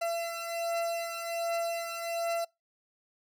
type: beating tone pair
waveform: 40% pulse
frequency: 675 / 676.3 Hz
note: E5 / E5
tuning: +41 / +44 cents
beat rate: 1.3 Hz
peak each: -32 / -36 dBFS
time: 0.01-2.45 s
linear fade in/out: 10 ms
effects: noise-tail reverb RT60 0.2 s tail -23 dB re dry